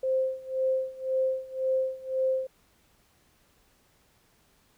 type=tone with tremolo; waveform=sine; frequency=523.3 Hz; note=C5; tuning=in tune; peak=-22 dBFS; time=0.03-2.47 s; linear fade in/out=5 ms; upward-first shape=sine; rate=1.9 Hz; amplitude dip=90%; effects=pink hiss -65 dBFS RMS until 4.77 s